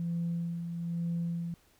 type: tone with tremolo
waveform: sine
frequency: 169.8 Hz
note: F3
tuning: 48 cents flat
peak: -28 dBFS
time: 0-1.54 s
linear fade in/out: 0 ms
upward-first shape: sine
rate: 1.1 Hz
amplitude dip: 50%
effects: tanh soft clip ceiling -26 dBFS + pink hiss -65 dBFS RMS until 1.79 s